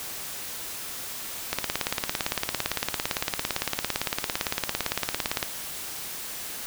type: click train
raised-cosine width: 0.2 ms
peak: -7 dBFS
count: 70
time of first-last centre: 1.53-5.428 s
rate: 17.7 Hz
effects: white hiss -36 dBFS RMS until 6.66 s